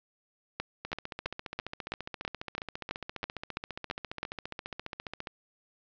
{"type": "two click trains", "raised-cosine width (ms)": 0.3, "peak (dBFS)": [-16, -21], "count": [12, 66], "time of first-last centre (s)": [[0.6, 4.23], [0.85, 5.272]], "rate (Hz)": [3.03, 14.7], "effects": ["resampled to 16000 Hz", "9-bit"]}